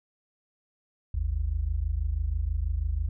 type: tone pair together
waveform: sine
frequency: 51.64 / 77.8 Hz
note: G#1 / D#2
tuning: -9 / 0 cents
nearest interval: perfect fifth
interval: 709 cents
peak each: -28 dBFS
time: 1.14-3.09 s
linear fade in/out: 5 ms
effects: none